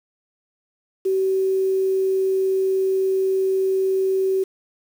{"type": "tone with quantisation", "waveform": "sine", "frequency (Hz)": 381.7, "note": "G4", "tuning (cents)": -46, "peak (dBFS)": -17, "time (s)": [1.05, 4.44], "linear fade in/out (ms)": 10, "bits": 7, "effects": []}